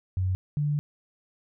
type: tone pair in turn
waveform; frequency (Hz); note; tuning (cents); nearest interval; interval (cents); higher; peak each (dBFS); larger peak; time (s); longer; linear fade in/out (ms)
sine; 93 / 147.22; F#2 / D3; +9 / +5; minor sixth; 796; second; -23; neither; 0.17-0.35 / 0.57-0.79; second; 0
effects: none